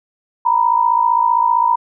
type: tone pair together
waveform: sine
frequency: 932.4 / 987.8 Hz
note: A#5 / B5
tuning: 0 / 0 cents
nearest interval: minor second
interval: 100 cents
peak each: -14 dBFS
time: 0.45-1.76 s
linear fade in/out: 10 ms
effects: none